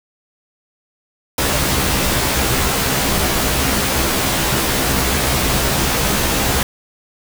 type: noise with comb filter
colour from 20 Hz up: pink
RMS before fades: -17 dBFS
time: 1.38-6.63 s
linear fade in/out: 2 ms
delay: 15 ms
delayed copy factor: +0.8
effects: none